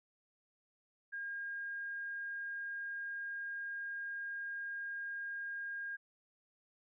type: tone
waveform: sine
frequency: 1618 Hz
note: G#6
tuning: 46 cents flat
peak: -39 dBFS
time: 1.12-5.97 s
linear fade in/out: 20 ms
effects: none